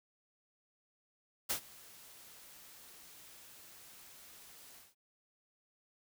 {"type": "noise with ADSR envelope", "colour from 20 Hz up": "white", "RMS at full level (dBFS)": -33, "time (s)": [1.49, 4.95], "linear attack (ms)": 15, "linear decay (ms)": 94, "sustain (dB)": -23, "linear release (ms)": 180, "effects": []}